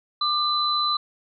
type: tone pair together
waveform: sine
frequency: 1193 / 4013 Hz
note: D6 / B7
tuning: +27 / +27 cents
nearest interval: octave + major sixth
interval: 2100 cents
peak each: -23 / -23 dBFS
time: 0.21-0.97 s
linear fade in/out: 5 ms
effects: none